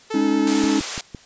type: tone with vibrato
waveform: sawtooth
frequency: 435.2 Hz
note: A4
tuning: 19 cents flat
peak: -22 dBFS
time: 0.1-0.79 s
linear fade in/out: 10 ms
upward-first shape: triangle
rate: 8.8 Hz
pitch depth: 23 cents each way
type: chord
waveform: triangle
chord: Ab suspended fourth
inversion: none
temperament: equal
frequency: 207.7 / 277.2 / 311.1 Hz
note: Ab3 / Db4 / Eb4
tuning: 0 / 0 / 0 cents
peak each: -23 / -18 / -18 dBFS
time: 0.14-0.8 s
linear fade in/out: 5 ms
type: high-pass noise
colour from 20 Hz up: white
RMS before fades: -26 dBFS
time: 0.47-1.01 s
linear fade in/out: 2 ms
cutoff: 520 Hz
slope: 12 dB/octave
type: click train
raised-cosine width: 3 ms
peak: -19 dBFS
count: 4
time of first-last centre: 0.64-1.148 s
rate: 5.91 Hz
effects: white hiss -49 dBFS RMS until 1.25 s + resampled to 16000 Hz